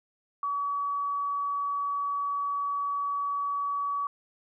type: tone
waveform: sine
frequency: 1137 Hz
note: C#6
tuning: 44 cents sharp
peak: -27 dBFS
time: 0.43-4.07 s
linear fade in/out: 2 ms
effects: none